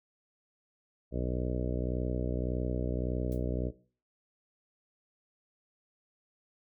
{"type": "harmonic tone", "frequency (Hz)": 61.74, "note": "B1", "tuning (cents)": 0, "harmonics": [1, 2, 3, 4, 5, 6, 7, 8, 9, 10], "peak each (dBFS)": [-34, -37, -39, -40, -41, -42, -42, -43, -44, -44], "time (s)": [1.11, 3.72], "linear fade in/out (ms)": 50}
{"type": "noise with exponential decay", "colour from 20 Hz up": "blue", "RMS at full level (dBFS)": -49, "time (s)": [3.32, 3.43], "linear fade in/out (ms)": 0, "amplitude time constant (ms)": 22}
{"effects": ["noise-tail reverb RT60 0.4 s tail -17 dB re dry"]}